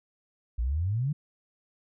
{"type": "exponential sweep", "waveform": "sine", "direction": "up", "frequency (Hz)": [54.4, 155.3], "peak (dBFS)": -25, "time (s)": [0.58, 1.13], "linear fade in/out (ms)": 10, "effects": []}